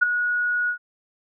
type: tone with ADSR envelope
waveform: sine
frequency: 1456 Hz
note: F#6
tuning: 28 cents flat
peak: -10 dBFS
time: 0.01-0.78 s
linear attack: 19 ms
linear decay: 8 ms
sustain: -10 dB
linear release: 90 ms
effects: none